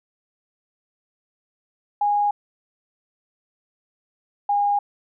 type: tone pair in turn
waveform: sine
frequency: 823 / 815 Hz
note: G#5 / G#5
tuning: -16 / -33 cents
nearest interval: unison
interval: 17 cents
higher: first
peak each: -17 dBFS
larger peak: neither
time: 2.01-2.31 / 4.49-4.79 s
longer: neither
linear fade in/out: 5 ms
effects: none